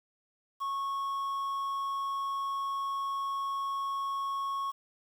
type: tone with quantisation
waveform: triangle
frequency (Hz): 1100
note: C#6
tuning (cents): -14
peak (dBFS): -29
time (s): 0.6-4.72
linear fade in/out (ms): 20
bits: 9
effects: none

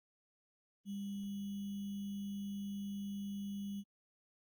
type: tone with sample-and-hold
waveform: sine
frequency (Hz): 200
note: G3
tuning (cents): +35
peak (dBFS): -39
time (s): 0.85-3.84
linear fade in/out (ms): 50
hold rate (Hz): 3150
effects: Opus 24 kbps

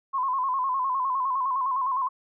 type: tone with vibrato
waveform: sine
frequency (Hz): 1046.5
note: C6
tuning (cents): 0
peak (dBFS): -23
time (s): 0.13-2.09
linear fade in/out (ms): 20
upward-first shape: square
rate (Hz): 9.8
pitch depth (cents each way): 64
effects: none

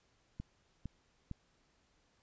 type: click train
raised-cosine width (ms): 5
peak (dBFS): -29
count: 3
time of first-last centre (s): 0.4-1.313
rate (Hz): 2.19
effects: pink hiss -73 dBFS RMS until 2.22 s + resampled to 16000 Hz

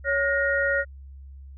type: tone cluster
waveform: sine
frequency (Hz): 557 / 1433 / 1870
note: C#5 / F6 / A#6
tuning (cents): +8 / +44 / +5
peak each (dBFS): -25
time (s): 0.04-0.85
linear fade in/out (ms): 50
effects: added 68 Hz sine -40 dBFS peak until 1.57 s

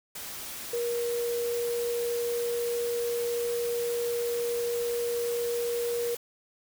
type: tone in noise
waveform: sine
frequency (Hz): 474.5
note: A#4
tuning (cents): +31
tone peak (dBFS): -27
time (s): 0.73-6.15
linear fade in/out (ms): 5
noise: white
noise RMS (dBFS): -39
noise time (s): 0.15-6.17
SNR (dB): +9
effects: none

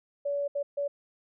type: tone bursts at uneven times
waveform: sine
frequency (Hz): 570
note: C#5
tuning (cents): +48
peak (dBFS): -27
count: 3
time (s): 0.25-0.48 / 0.55-0.63 / 0.77-0.88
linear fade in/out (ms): 10
effects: none

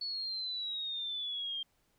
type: exponential sweep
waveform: sine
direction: down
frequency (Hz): 4435 to 3177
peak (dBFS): -35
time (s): 0.01-1.63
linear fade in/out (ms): 5
effects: pink hiss -74 dBFS RMS until 1.98 s

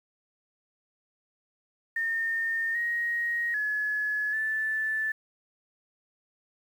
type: tone with pitch steps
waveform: sine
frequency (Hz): 1823 / 1881 / 1702 / 1754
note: A#6 / A#6 / G#6 / A6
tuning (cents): -39 / +15 / +42 / -6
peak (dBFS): -26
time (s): 1.96-5.12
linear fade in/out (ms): 5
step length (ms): 790
effects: 9-bit

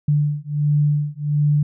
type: beating tone pair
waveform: sine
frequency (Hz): 146.83 / 148.23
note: D3 / D3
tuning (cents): 0 / +16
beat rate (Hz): 1.4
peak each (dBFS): -19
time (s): 0.08-1.63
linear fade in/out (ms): 5
effects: none

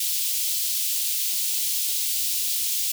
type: high-pass noise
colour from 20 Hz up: white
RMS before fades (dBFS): -25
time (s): 0-2.92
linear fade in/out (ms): 5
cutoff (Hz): 3000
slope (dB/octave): 24
effects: none

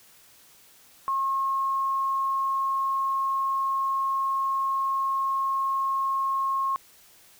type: tone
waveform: sine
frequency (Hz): 1080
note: C#6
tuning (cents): -45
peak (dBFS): -23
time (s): 1.08-6.76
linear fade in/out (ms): 0
effects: white hiss -55 dBFS RMS until 7.39 s

